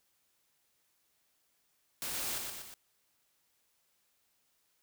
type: noise with echo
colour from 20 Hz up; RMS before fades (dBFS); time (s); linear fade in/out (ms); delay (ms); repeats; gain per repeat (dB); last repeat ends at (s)
white; -38; 2.02-2.38; 0; 120; 3; -4; 2.74
effects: white hiss -75 dBFS RMS until 4.82 s